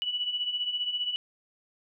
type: beating tone pair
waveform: sine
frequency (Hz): 2939 / 2954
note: F#7 / F#7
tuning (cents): -12 / -3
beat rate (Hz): 15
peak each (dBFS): -35 / -29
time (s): 0.02-1.16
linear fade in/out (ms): 0
effects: none